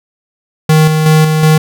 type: tone with tremolo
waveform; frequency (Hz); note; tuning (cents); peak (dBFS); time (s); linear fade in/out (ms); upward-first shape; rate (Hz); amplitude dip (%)
square; 156.1; D#3; +6; -5; 0.69-1.58; 5; square; 2.7; 40
effects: none